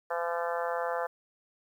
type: harmonic tone with a mistuned harmonic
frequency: 170.3 Hz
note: F3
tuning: 43 cents flat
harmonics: 3 / 4 / 5 / 6 / 7 / 8 / 9 / 10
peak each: -33 / -35 / -37 / -39 / -40 / -41 / -42 / -43 dBFS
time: 0.1-1.07 s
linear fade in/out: 10 ms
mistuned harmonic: 10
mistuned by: +45 cents
effects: 10-bit